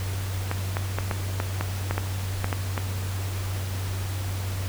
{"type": "clicks", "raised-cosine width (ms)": 0.5, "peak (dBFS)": -11, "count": 11, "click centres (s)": [0.514, 0.769, 0.986, 1.112, 1.401, 1.61, 1.91, 1.98, 2.444, 2.528, 2.778], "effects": ["added 95 Hz sine -27 dBFS peak until 4.68 s", "pink hiss -37 dBFS RMS until 4.68 s"]}